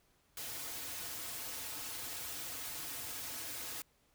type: noise with comb filter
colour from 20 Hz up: white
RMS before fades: -43 dBFS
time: 0.37-3.82 s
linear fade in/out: 2 ms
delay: 5.1 ms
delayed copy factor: -0.8
effects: pink hiss -72 dBFS RMS until 4.14 s